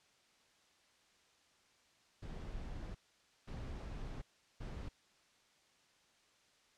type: noise bursts at uneven times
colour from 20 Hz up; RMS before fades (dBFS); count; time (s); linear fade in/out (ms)
brown; -45; 3; 2.22-2.95 / 3.47-4.22 / 4.6-4.89; 10
effects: white hiss -70 dBFS RMS until 6.77 s + low-pass 6000 Hz 12 dB/octave

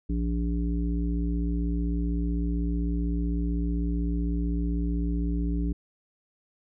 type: harmonic tone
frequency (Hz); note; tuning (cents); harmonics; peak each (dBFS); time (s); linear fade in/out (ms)
57.9; A#1; -11; 1 / 3 / 5 / 7; -26 / -31 / -32 / -43; 0.09-5.73; 10
effects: none

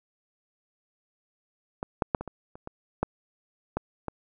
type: clicks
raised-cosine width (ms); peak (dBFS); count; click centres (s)
1; -17 / -9 / -8 / -20 / -23 / -30 / -23 / -10 / -13 / -17; 10; 1.829 / 2.022 / 2.148 / 2.21 / 2.277 / 2.555 / 2.674 / 3.03 / 3.77 / 4.083
effects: none

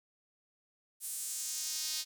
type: tone with high-pass filter sweep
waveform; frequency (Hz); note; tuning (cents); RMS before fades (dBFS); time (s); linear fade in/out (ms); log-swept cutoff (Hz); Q
sawtooth; 311.1; D#4; 0; -38; 1-2.05; 50; 9600 to 4500; 1.9
effects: none

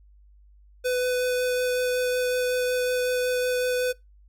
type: tone with vibrato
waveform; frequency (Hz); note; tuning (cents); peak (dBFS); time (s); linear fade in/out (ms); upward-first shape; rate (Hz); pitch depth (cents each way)
square; 500; B4; +21; -23; 0.84-3.93; 20; sine; 5.4; 8
effects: noise-tail reverb RT60 0.2 s tail -23 dB re dry + added 50 Hz sine -51 dBFS peak until 4.28 s

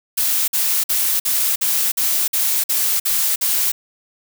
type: noise bursts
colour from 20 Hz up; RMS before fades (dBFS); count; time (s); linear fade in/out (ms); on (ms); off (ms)
blue; -18; 10; 0.17-3.72; 10; 310; 50
effects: none

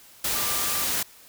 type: tone in noise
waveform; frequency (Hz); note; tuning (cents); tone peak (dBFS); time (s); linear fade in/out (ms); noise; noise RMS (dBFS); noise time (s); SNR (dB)
sine; 1188; D6; +20; -36; 0.35-0.84; 5; white; -26; 0.24-1.03; -13
effects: white hiss -51 dBFS RMS until 1.28 s

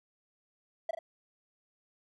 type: tone with echo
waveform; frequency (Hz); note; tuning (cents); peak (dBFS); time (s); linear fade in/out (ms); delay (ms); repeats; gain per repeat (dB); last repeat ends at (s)
triangle; 659.3; E5; 0; -26; 0.89-0.91; 5; 40; 2; -5; 0.99
effects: none

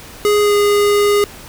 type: tone with pitch glide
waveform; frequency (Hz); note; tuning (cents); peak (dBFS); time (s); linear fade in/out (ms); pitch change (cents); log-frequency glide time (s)
square; 415.3 to 410.5; G#4 to G#4; 0 to -20; -11; 0.25-1.24; 0; -20; 0.41-0.54
effects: pink hiss -36 dBFS RMS until 1.48 s

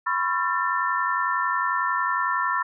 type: tone cluster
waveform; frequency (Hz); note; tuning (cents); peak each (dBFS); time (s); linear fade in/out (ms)
sine; 1000 / 1091 / 1355 / 1782; B5 / C#6 / E6 / A6; +21 / -28 / +47 / +22; -27; 0.06-2.63; 10
effects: none

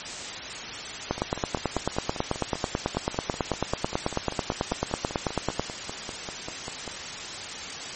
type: two click trains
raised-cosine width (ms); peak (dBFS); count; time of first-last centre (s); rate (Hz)
1; -9 / -19; 42 / 30; 1.11-5.596 / 1.18-6.877; 9.14 / 5.09
effects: white hiss -35 dBFS RMS until 7.95 s + MP3 32 kbps

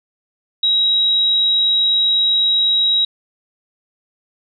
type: tone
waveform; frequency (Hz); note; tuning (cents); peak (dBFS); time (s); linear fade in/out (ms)
sine; 3837; A#7; +49; -12; 0.63-3.05; 5
effects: none

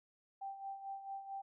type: tone with tremolo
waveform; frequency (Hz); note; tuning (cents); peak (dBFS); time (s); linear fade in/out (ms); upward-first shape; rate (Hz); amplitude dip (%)
sine; 784; G5; 0; -40; 0.41-1.42; 10; sine; 4.5; 65
effects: none

